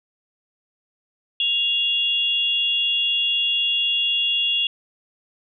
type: tone pair together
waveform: sine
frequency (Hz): 2800 / 3356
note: F7 / G#7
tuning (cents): +4 / +17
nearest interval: minor third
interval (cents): 313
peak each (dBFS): -21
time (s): 1.4-4.67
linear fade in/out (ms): 2
effects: none